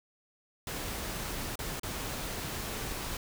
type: noise with dropouts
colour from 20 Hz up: pink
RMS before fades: -37 dBFS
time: 0.67-3.17 s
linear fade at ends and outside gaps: 2 ms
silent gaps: 1.556-1.59 / 1.797-1.832 s
effects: none